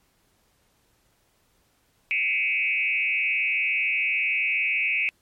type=tone with frequency modulation; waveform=sine; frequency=2406 Hz; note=D7; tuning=41 cents sharp; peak=-21 dBFS; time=2.11-5.09 s; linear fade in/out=0 ms; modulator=135 Hz; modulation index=1.8; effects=pink hiss -66 dBFS RMS until 5.21 s + MP3 64 kbps